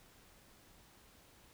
silence, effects pink hiss -63 dBFS RMS until 1.53 s

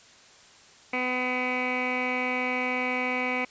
15% pulse tone with low-pass filter, 251.9 Hz, B3, 34 cents sharp, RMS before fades -28 dBFS, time 0.93-3.45 s, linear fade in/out 5 ms, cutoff 2200 Hz, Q 7.5, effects white hiss -53 dBFS RMS until 3.5 s + resampled to 16000 Hz

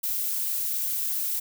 violet noise, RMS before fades -28 dBFS, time 0.03-1.4 s, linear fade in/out 10 ms, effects none

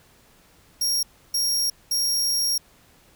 sawtooth tone bursts at uneven times, 5588 Hz, F8, in tune, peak -18 dBFS, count 3, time 0.81-1.03 / 1.34-1.7 / 1.91-2.58 s, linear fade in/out 5 ms, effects pink hiss -56 dBFS RMS until 3.15 s

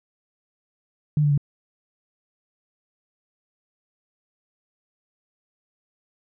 sine tone with pitch steps, 150 / 146.32 / 142.73 Hz, D3 / D3 / D3, +37 / -6 / -49 cents, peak -16 dBFS, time 1.17-1.377 s, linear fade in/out 2 ms, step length 69 ms, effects none

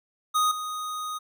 square tone with level steps, 1244.5 Hz, D#6, in tune, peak -21 / -31 dBFS, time 0.34-1.19 s, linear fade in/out 20 ms, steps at 0.51 s, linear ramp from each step 5 ms, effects none

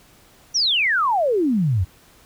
sine exponential sweep, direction down, 6040 to 82.41 Hz, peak -16 dBFS, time 0.54-1.85 s, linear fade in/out 20 ms, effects pink hiss -52 dBFS RMS until 2.25 s

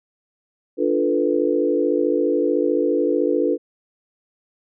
sine chord, B half-diminished seventh, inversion first, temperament equal, 293.7 / 349.2 / 440 / 493.9 Hz, D4 / F4 / A4 / B4, 0 / 0 / 0 / 0 cents, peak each -22 dBFS, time 0.77-3.58 s, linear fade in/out 50 ms, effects none

